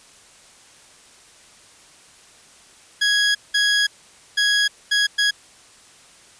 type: tone bursts at uneven times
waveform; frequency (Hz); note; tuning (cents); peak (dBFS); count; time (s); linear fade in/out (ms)
20% pulse; 1661.2; G#6; 0; -11; 5; 3.01-3.35 / 3.54-3.87 / 4.37-4.68 / 4.91-5.07 / 5.18-5.31; 10
effects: white hiss -49 dBFS RMS until 6.39 s + resampled to 22050 Hz